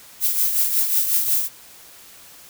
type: noise with tremolo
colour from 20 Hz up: violet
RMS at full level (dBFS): -17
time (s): 0.2-1.49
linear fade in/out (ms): 50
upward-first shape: triangle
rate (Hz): 5.5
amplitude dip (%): 60
effects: white hiss -45 dBFS RMS until 2.49 s